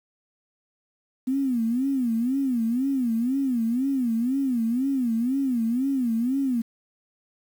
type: tone with vibrato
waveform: sine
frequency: 249.4 Hz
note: B3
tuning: 17 cents sharp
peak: -21 dBFS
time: 1.27-6.62 s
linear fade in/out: 10 ms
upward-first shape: sine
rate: 2 Hz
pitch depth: 180 cents each way
effects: 8-bit